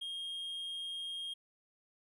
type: tone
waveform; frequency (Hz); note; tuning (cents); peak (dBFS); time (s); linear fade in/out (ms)
triangle; 3236; G#7; -46; -37; 0.01-1.34; 10
effects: none